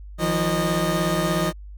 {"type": "tone cluster", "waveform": "25% pulse", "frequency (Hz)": [161.2, 178, 616], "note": ["E3", "F3", "D#5"], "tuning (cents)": [-38, 33, -17], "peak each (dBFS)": -21, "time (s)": [0.18, 1.53], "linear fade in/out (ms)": 50, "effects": ["added 50 Hz sine -36 dBFS peak until 1.77 s"]}